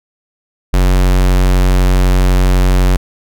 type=tone; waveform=square; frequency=46 Hz; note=F#1; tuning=9 cents flat; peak=-8 dBFS; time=0.73-2.97 s; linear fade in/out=10 ms; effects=none